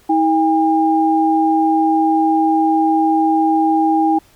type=tone pair together; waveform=sine; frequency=320 / 806.3 Hz; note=D#4 / G5; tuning=+49 / +49 cents; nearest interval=octave + major third; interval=1600 cents; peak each=-14 dBFS; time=0.09-4.19 s; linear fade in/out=10 ms; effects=pink hiss -51 dBFS RMS until 4.35 s